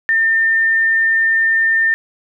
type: tone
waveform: sine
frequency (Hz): 1805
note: A6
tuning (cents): +44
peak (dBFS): -11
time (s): 0.09-1.94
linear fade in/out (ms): 0
effects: none